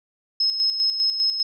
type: tone with tremolo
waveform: sine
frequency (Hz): 5170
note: E8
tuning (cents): -34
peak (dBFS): -17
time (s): 0.4-1.43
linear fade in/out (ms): 5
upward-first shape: square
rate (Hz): 5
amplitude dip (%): 55
effects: none